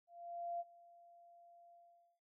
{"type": "tone with ADSR envelope", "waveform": "sine", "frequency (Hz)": 690, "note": "F5", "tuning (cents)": -21, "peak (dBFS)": -38, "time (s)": [0.07, 2.2], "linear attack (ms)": 530, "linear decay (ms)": 35, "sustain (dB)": -22, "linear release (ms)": 470, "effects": []}